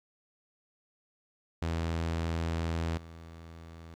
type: tone with level steps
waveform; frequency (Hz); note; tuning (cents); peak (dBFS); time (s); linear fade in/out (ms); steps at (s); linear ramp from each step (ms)
sawtooth; 82.6; E2; +4; -26 / -42; 1.62-3.94; 0; 2.97; 5
effects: low-pass 6000 Hz 12 dB/octave + 11-bit